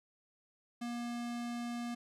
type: tone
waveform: square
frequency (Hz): 238.3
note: A#3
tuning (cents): +38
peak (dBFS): -38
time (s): 0.81-1.95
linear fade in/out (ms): 10
effects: low-pass 10000 Hz 12 dB/octave + 13-bit